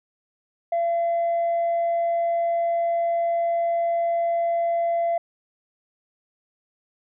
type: tone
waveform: sine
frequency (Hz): 680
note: F5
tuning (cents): -46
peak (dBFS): -18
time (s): 0.72-5.18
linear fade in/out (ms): 5
effects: tanh soft clip ceiling -18 dBFS